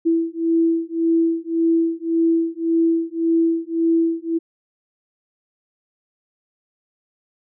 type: beating tone pair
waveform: sine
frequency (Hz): 329.6 / 331.4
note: E4 / E4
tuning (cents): 0 / +9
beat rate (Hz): 1.8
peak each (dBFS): -19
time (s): 0.05-4.39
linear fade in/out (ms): 20
effects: none